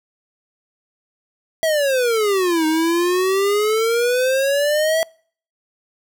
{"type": "exponential two-way sweep", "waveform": "square", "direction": "down then up", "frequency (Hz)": [657, 311.1, 657], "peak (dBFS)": -16, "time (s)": [1.63, 5.03], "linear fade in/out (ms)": 0, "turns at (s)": 2.66, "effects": ["noise-tail reverb RT60 0.5 s tail -26 dB re dry"]}